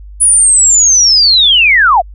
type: linear sweep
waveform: sine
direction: down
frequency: 9956 to 625 Hz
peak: -4 dBFS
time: 0.2-2.02 s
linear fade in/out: 20 ms
effects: added 50 Hz sine -28 dBFS peak until 2.14 s